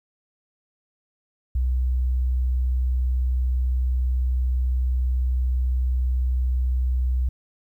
sine tone, 63 Hz, B1, 35 cents sharp, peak -19 dBFS, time 1.55-7.29 s, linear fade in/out 5 ms, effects 10-bit

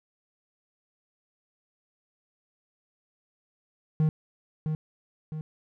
triangle tone with echo, 155.56 Hz, D#3, in tune, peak -18 dBFS, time 4-4.09 s, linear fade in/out 0 ms, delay 660 ms, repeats 2, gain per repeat -6 dB, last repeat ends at 5.41 s, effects none

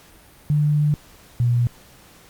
sine tone pair in turn, 148.8 / 120.51 Hz, D3 / B2, +23 / -42 cents, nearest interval major third, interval 365 cents, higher first, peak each -15 dBFS, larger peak neither, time 0.5-0.94 / 1.4-1.67 s, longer first, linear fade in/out 0 ms, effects pink hiss -49 dBFS RMS until 2.29 s + Opus 48 kbps

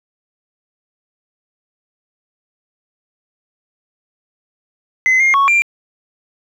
sine tone with pitch steps, 2044 / 2125 / 1108 / 2376 Hz, C7 / C7 / C#6 / D7, -41 / +26 / -1 / +20 cents, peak -7 dBFS, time 5.06-5.62 s, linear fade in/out 0 ms, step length 140 ms, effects tanh soft clip ceiling -8 dBFS + 8-bit

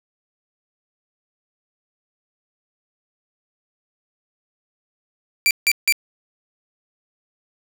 sawtooth tone bursts, 2349 Hz, D7, in tune, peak -10 dBFS, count 3, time 5.46-5.924 s, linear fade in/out 0 ms, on 48 ms, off 160 ms, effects none

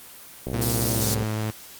click train, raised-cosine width 2 ms, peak -16 dBFS, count 50, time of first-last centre 0.47-1.225 s, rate 64.9 Hz
sawtooth tone with pitch glide, 116.54 to 108.11 Hz, A#2 to A2, 0 to -30 cents, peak -21 dBFS, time 0.53-1.51 s, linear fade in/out 10 ms, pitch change -130 cents, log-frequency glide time 0.9-1.05 s
pink high-pass noise, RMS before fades -27 dBFS, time 0.61-1.15 s, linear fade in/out 10 ms, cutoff 4400 Hz, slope 24 dB/octave
effects white hiss -44 dBFS RMS until 1.79 s + Opus 24 kbps

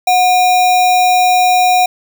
sine tone with sample-and-hold, 730 Hz, F#5, 24 cents flat, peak -7 dBFS, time 0.07-1.86 s, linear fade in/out 5 ms, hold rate 3150 Hz, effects none

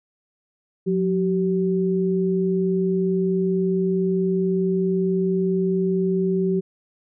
sine tone pair together, 180.61 / 382.7 Hz, F#3 / G4, -42 / -42 cents, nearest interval octave + minor second, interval 1300 cents, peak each -21 dBFS, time 0.86-6.61 s, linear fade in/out 20 ms, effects none

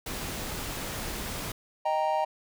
pink noise, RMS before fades -35 dBFS, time 0.06-1.52 s, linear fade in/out 5 ms
triangle chord, Eb major, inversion none, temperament equal, 622.3 / 784 / 932.3 Hz, Eb5 / G5 / Bb5, 0 / 0 / 0 cents, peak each -27 dBFS, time 1.85-2.25 s, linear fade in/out 10 ms
effects none

